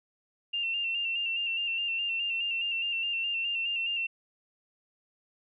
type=tone with vibrato; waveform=sine; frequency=2752 Hz; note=F7; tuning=26 cents flat; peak=-28 dBFS; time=0.53-4.07 s; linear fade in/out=10 ms; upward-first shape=square; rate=4.8 Hz; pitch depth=32 cents each way; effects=none